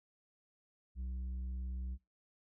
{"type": "tone with tanh clipping", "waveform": "triangle", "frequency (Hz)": 63, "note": "B1", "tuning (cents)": 35, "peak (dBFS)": -39, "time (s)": [0.95, 1.98], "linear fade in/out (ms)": 50, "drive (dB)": 10, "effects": ["noise-tail reverb RT60 0.3 s tail -25 dB re dry"]}